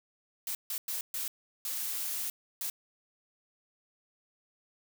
blue noise bursts at uneven times, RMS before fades -35 dBFS, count 6, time 0.47-0.55 / 0.7-0.78 / 0.88-1.01 / 1.14-1.28 / 1.65-2.3 / 2.61-2.7 s, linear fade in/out 2 ms, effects none

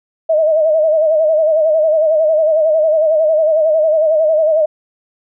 sine tone with vibrato, 628 Hz, D#5, 16 cents sharp, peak -9 dBFS, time 0.29-4.66 s, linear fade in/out 10 ms, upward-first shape sine, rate 11 Hz, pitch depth 71 cents each way, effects none

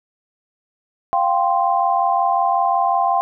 sine chord, F suspended second, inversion none, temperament equal, 698.5 / 784 / 1046.5 Hz, F5 / G5 / C6, 0 / 0 / 0 cents, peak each -19 / -18 / -20 dBFS, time 1.13-3.21 s, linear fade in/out 0 ms, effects none

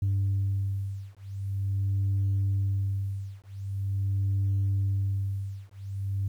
sine beating tone pair, 98 / 98.44 Hz, G2 / G2, 0 / +8 cents, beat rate 0.44 Hz, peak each -27 dBFS, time 0.02-6.28 s, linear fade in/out 5 ms, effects tanh soft clip ceiling -21 dBFS + 10-bit

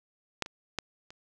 clicks, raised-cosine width 0.2 ms, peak -12 / -24 / -13 / -30 dBFS, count 4, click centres 0.423 / 0.461 / 0.787 / 1.105 s, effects none

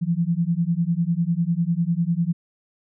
sine beating tone pair, 164.81 / 174.81 Hz, E3 / F3, 0 / +2 cents, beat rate 10 Hz, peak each -22 dBFS, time 0.01-2.33 s, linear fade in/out 20 ms, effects none

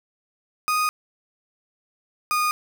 35% pulse tone pair in turn, 1241 / 1228.9 Hz, D#6 / D#6, -5 / -22 cents, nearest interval unison, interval 17 cents, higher first, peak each -18 dBFS, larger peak neither, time 0.68-0.89 / 2.31-2.51 s, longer first, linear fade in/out 0 ms, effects none

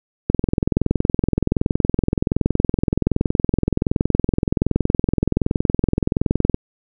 click train, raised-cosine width 3 ms, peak -3 dBFS, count 134, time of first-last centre 0.3-6.544 s, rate 21.3 Hz, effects none

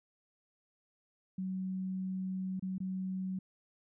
sine tone with dropouts, 187.7 Hz, F#3, 25 cents sharp, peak -34 dBFS, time 1.38-3.39 s, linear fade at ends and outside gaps 5 ms, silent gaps 2.596-2.624 / 2.782-2.802 s, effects none

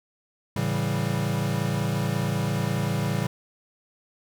square chord, A dominant seventh, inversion none, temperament equal with one note detuned, 110 / 139.31 / 164.81 / 196 Hz, A2 / C#3 / E3 / G3, 0 / +9 / 0 / 0 cents, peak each -30 / -29 / -31 / -31 dBFS, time 0.56-3.27 s, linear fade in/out 5 ms, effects none

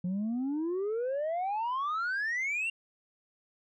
sine exponential sweep, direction up, 174.61 to 2794 Hz, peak -27 dBFS, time 0.04-2.7 s, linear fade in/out 5 ms, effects tanh soft clip ceiling -28 dBFS

